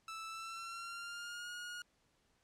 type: tone with pitch glide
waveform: sawtooth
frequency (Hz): 1318.5 to 1437.8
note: E6 to F6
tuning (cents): 0 to +50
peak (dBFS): -40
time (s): 0.08-1.82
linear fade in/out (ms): 2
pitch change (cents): +150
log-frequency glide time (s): 0.28-1.5
effects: pink hiss -75 dBFS RMS until 2.43 s + low-pass 9000 Hz 12 dB/octave